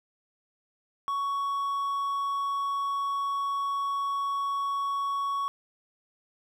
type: tone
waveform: triangle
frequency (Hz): 1116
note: C#6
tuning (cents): +11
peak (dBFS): -25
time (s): 1.08-5.48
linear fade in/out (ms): 0
effects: none